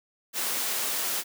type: high-pass noise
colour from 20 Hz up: white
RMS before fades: -29 dBFS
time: 0.33-1.24 s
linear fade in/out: 50 ms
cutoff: 250 Hz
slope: 12 dB/octave
effects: none